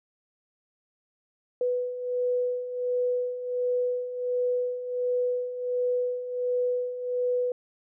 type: beating tone pair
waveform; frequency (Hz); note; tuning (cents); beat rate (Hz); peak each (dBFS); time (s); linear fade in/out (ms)
sine; 493.9 / 495.3; B4 / B4; 0 / +5; 1.4; -32 / -26; 1.61-7.52; 2
effects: none